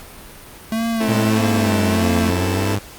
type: tone with vibrato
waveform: square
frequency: 220 Hz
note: A3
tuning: in tune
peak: -19 dBFS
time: 0.72-2.3 s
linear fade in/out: 2 ms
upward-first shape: sine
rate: 1.6 Hz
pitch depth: 75 cents each way
type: chord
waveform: sawtooth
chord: A minor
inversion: first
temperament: just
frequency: 264 / 330 / 440 Hz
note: C4 / E4 / A4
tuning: +16 / +2 / 0 cents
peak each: -22 dBFS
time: 1-2.76 s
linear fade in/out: 10 ms
type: linear two-way sweep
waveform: sawtooth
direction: down then up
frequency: 115.2 to 86.3 to 101.4 Hz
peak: -15 dBFS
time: 1.08-2.79 s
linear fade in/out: 10 ms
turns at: 2.18 s
effects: pink hiss -39 dBFS RMS until 2.98 s + Opus 48 kbps